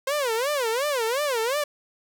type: tone with vibrato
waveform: sawtooth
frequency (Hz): 515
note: C5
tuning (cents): -28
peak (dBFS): -19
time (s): 0.07-1.64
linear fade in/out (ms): 5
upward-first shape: sine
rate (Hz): 2.8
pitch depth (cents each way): 260
effects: none